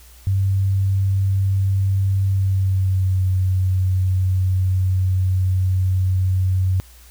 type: tone with pitch glide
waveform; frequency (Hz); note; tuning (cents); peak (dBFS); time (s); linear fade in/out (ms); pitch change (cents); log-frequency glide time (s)
sine; 97 to 93.26; G2 to F#2; -18 to +14; -15; 0.27-6.8; 0; -68; 2.27-3.24
effects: added 60 Hz sine -44 dBFS peak until 7.1 s + white hiss -49 dBFS RMS until 7.1 s